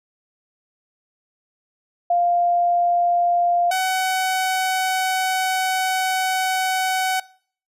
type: tone pair in turn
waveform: sine / sawtooth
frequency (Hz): 698.5 / 751.5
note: F5 / F#5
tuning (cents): 0 / +27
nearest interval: minor second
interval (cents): 127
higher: second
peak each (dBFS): -15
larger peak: neither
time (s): 2.1-3.71 / 3.71-7.2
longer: second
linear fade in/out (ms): 5
effects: noise-tail reverb RT60 0.5 s tail -22 dB re dry + resampled to 32000 Hz